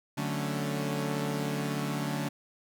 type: chord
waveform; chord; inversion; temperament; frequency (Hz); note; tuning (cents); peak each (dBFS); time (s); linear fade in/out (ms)
sawtooth; D major seventh; none; equal; 146.83 / 185 / 220 / 277.2; D3 / F#3 / A3 / C#4; 0 / 0 / 0 / 0; -29 / -34 / -32 / -33; 0.17-2.29; 10
effects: none